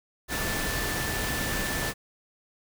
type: tone in noise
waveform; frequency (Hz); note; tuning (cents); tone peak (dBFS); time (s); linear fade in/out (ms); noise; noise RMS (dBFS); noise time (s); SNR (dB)
sine; 1760; A6; 0; -34; 0.28-1.94; 50; pink; -30; 0.28-1.94; -7
effects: none